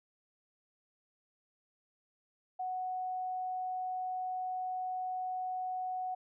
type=tone; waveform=sine; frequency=740 Hz; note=F#5; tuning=in tune; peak=-34 dBFS; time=2.59-6.15 s; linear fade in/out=10 ms; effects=none